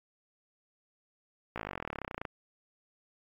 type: slowing click train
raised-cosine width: 0.5 ms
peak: -21 dBFS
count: 28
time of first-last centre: 1.56-2.252 s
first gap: 17 ms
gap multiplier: 1.03
effects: AAC 64 kbps